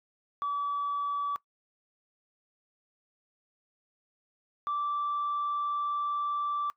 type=tone pair in turn; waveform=sine; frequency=1148 / 1167.4 Hz; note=D6 / D6; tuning=-40 / -11 cents; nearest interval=unison; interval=29 cents; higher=second; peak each=-27 dBFS; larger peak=neither; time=0.42-1.36 / 4.67-6.7 s; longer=second; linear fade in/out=0 ms; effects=noise-tail reverb RT60 0.1 s tail -21 dB re dry + tanh soft clip ceiling -25 dBFS